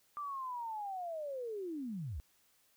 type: linear sweep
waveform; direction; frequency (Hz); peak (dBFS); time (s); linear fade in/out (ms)
sine; down; 1190 to 57.7; -38; 0.17-2.2; 0
effects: white hiss -71 dBFS RMS until 2.76 s